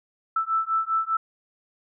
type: beating tone pair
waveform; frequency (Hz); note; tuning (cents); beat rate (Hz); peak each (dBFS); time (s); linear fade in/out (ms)
sine; 1319 / 1324; E6 / E6; +1 / +7; 5; -25; 0.36-1.17; 5
effects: none